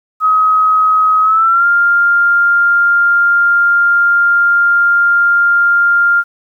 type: tone with pitch glide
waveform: sine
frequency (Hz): 1268 to 1398.8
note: D#6 to F6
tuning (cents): +32 to +2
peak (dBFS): -7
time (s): 0.2-6.24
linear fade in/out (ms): 50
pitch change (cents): +170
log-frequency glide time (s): 1.22-1.66
effects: 8-bit